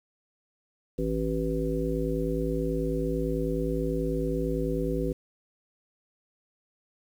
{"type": "harmonic tone with a mistuned harmonic", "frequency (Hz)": 54.6, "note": "A1", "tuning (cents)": -13, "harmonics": [1, 3, 5, 7, 9], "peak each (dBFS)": [-32, -32, -32, -32, -32], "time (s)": [0.98, 5.13], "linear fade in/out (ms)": 10, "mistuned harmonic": 1, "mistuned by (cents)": -25, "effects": ["9-bit"]}